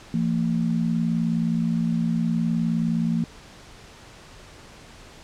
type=tone pair together; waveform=sine; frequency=168.85 / 228.2 Hz; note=E3 / A#3; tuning=+42 / -37 cents; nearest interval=perfect fourth; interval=521 cents; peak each=-23 dBFS; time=0.14-3.24 s; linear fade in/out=2 ms; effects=pink hiss -46 dBFS RMS until 5.23 s + low-pass 7000 Hz 12 dB/octave